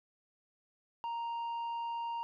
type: tone with tanh clipping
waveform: triangle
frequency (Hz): 932.3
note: A#5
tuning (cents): 0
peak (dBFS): -36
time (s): 1.04-2.23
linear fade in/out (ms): 0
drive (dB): 9
effects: none